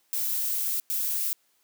violet noise bursts at uneven times, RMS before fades -28 dBFS, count 2, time 0.13-0.8 / 0.9-1.33 s, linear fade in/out 0 ms, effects white hiss -68 dBFS RMS until 1.63 s + high-pass 200 Hz 12 dB/octave

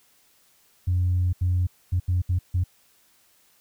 sine tone bursts at uneven times, 90 Hz, F#2, 47 cents flat, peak -18 dBFS, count 6, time 0.87-1.33 / 1.41-1.67 / 1.92-2 / 2.08-2.22 / 2.29-2.39 / 2.54-2.64 s, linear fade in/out 10 ms, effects tanh soft clip ceiling -16 dBFS + white hiss -61 dBFS RMS until 3.6 s

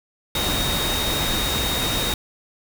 sine tone in noise, 3729 Hz, A#7, in tune, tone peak -25 dBFS, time 0.35-2.14 s, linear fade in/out 2 ms, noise pink, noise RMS -24 dBFS, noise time 0.35-2.14 s, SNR -4 dB, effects none

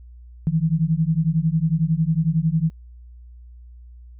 sine beating tone pair, 155.56 / 166.56 Hz, D#3 / E3, 0 / +18 cents, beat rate 11 Hz, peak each -20 dBFS, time 0.47-2.7 s, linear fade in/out 0 ms, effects added 60 Hz sine -40 dBFS peak until 4.19 s

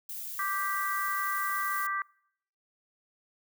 violet noise, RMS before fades -39 dBFS, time 0.09-1.87 s, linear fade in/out 5 ms
harmonic tone, 392 Hz, G4, in tune, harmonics 3 / 4 / 5, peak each -31 / -35 / -36 dBFS, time 0.39-2.02 s, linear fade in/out 2 ms
effects noise-tail reverb RT60 0.7 s tail -26 dB re dry

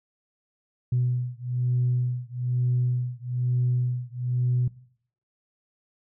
sine beating tone pair, 123.47 / 124.57 Hz, B2 / B2, 0 / +15 cents, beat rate 1.1 Hz, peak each -25 dBFS, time 0.92-4.68 s, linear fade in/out 5 ms, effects noise-tail reverb RT60 0.6 s tail -20 dB re dry + tanh soft clip ceiling -16 dBFS

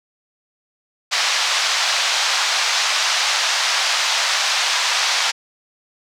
white band-pass noise, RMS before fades -19 dBFS, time 1.11-5.32 s, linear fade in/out 20 ms, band 710 to 5700 Hz, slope 24 dB/octave, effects none

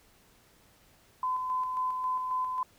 sine tone with tremolo, 1018 Hz, C6, 48 cents flat, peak -27 dBFS, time 1.23-2.63 s, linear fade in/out 2 ms, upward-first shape square, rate 3.7 Hz, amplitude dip 35%, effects pink hiss -62 dBFS RMS until 2.78 s

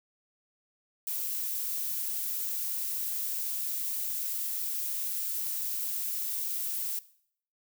violet noise, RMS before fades -33 dBFS, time 1.07-6.99 s, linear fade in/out 2 ms, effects noise-tail reverb RT60 0.6 s tail -18 dB re dry

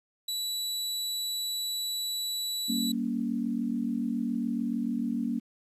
sawtooth tone, 3940 Hz, B7, 5 cents flat, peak -27 dBFS, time 0.28-2.92 s, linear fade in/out 5 ms
sine chord, G diminished, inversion none, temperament just, 196 / 235.2 / 282.2 Hz, G3 / Bb3 / Db4, 0 / +16 / +31 cents, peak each -35 / -29 / -34 dBFS, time 2.68-5.4 s, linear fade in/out 20 ms
effects resampled to 32000 Hz + 10-bit

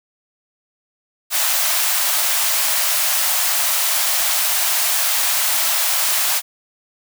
white high-pass noise, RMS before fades -18 dBFS, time 1.3-6.42 s, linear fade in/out 50 ms, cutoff 580 Hz, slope 96 dB/octave, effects none

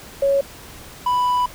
sine / triangle tone pair in turn, 554.4 / 989.9 Hz, C#5 / B5, 0 / +4 cents, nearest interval minor seventh, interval 1004 cents, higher second, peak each -14 dBFS, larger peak neither, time 0.22-0.41 / 1.06-1.46 s, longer second, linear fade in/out 5 ms, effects pink hiss -40 dBFS RMS until 1.54 s

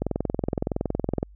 click train, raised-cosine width 2 ms, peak -11 dBFS, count 27, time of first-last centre 0.02-1.229 s, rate 21.5 Hz, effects added 50 Hz sine -46 dBFS peak until 1.35 s

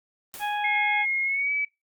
white noise with exponential decay, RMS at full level -36 dBFS, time 0.34-0.73 s, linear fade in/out 0 ms, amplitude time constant 83 ms
harmonic tone, 830.6 Hz, G#5, in tune, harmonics 1 / 2 / 3 / 4, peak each -26 / -32 / -36 / -38 dBFS, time 0.39-1.06 s, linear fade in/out 50 ms
sine tone with pitch glide, 2150 to 2291 Hz, C7 to D7, +47 to -44 cents, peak -23 dBFS, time 0.64-1.65 s, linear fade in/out 5 ms, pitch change +109 cents, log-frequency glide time 1.24-1.52 s
effects noise-tail reverb RT60 0.2 s tail -22 dB re dry + Opus 24 kbps

